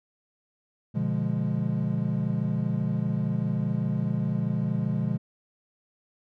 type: chord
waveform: triangle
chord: B diminished seventh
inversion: none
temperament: equal with one note detuned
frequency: 121.91 / 146.83 / 174.61 / 207.7 Hz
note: B2 / D3 / F3 / Ab3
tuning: -22 / 0 / 0 / 0 cents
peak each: -28 dBFS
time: 0.94-5.18 s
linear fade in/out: 20 ms
effects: none